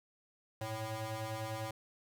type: ring-modulated tone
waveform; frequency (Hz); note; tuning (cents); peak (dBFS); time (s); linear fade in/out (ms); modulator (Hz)
20% pulse; 220; A3; 0; -30; 0.61-1.71; 5; 335
effects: none